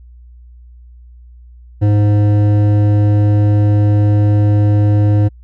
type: tone with hard clipping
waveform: sine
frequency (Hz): 103.8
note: G#2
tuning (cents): 0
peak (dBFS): -10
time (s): 1.81-5.29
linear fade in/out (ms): 20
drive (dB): 11
effects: added 60 Hz sine -36 dBFS peak until 5.43 s